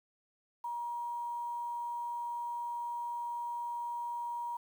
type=tone with quantisation; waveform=sine; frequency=951 Hz; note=A#5; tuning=34 cents sharp; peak=-35 dBFS; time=0.64-4.57 s; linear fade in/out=5 ms; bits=10; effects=none